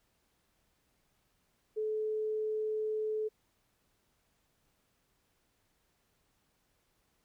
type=tone; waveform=sine; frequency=431.8 Hz; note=A4; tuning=33 cents flat; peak=-31 dBFS; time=1.76-3.29 s; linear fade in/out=20 ms; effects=pink hiss -75 dBFS RMS until 7.24 s